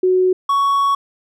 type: tone pair in turn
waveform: sine / triangle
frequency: 369.4 / 1115.9 Hz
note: F#4 / C#6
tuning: -3 / +11 cents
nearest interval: octave + perfect fifth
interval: 1914 cents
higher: second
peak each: -11 dBFS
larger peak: neither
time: 0.03-0.33 / 0.49-0.95 s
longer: second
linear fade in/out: 5 ms
effects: none